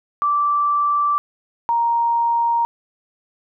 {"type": "tone pair in turn", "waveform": "sine", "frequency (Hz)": [1167, 934.8], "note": ["D6", "A#5"], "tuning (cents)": [-11, 5], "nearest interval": "major third", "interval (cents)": 384, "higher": "first", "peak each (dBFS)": -15, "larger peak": "neither", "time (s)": [[0.22, 1.18], [1.69, 2.65]], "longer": "neither", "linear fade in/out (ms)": 0, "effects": []}